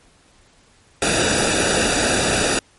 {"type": "noise with comb filter", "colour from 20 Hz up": "pink", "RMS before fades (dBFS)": -18, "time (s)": [1.02, 2.59], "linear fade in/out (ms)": 2, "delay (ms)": 0.94, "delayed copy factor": -0.75, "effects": ["pink hiss -54 dBFS RMS until 2.78 s", "MP3 48 kbps"]}